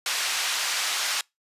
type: band-pass noise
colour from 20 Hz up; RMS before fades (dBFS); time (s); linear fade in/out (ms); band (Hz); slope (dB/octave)
white; -27; 0.06-1.21; 2; 960 to 5800; 12
effects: noise-tail reverb RT60 0.2 s tail -26 dB re dry + resampled to 32000 Hz